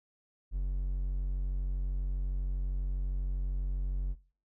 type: tone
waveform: triangle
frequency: 46.25 Hz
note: F#1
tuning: in tune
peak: -27 dBFS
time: 0.51-4.16 s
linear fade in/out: 50 ms
effects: noise-tail reverb RT60 0.4 s tail -20 dB re dry